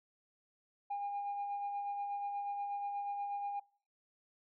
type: tone with tremolo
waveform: sine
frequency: 810 Hz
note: G#5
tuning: 43 cents flat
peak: -33 dBFS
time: 0.9-3.6 s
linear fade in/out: 10 ms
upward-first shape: sine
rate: 8.3 Hz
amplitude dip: 35%
effects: noise-tail reverb RT60 0.5 s tail -26 dB re dry + tanh soft clip ceiling -33 dBFS